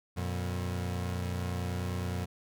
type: tone pair together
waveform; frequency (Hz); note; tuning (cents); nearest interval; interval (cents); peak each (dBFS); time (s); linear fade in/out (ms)
30% pulse; 89.36 / 119.4; F2 / A#2; +40 / +42; perfect fourth; 502; -30 / -36; 0.16-2.26; 20
effects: none